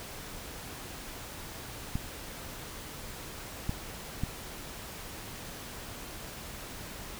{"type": "clicks", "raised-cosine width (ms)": 5, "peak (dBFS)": -18, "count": 3, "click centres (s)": [1.955, 3.694, 4.236], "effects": ["pink hiss -43 dBFS RMS until 7.19 s"]}